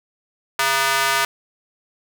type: tone with high-pass filter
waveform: square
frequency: 135.7 Hz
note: C#3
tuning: 36 cents flat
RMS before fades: -19 dBFS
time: 0.59-1.25 s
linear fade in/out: 2 ms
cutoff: 1200 Hz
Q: 1.3
effects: none